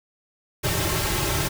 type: noise with comb filter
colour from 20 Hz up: pink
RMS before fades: -24 dBFS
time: 0.63-1.49 s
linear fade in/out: 20 ms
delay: 4.1 ms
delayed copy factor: -0.9
effects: none